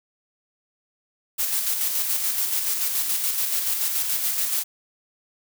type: noise with tremolo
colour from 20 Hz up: blue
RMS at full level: -23 dBFS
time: 1.38-4.64 s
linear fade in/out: 20 ms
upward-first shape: square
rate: 7 Hz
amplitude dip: 35%
effects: none